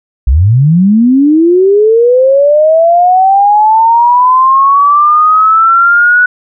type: linear sweep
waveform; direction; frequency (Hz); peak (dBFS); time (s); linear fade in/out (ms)
sine; up; 55.4 to 1480; -3; 0.27-6.26; 5
effects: none